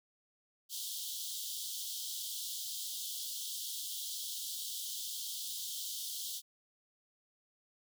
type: high-pass noise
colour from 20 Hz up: pink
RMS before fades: -41 dBFS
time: 0.69-6.42 s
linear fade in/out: 50 ms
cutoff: 3100 Hz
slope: 96 dB/octave
effects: none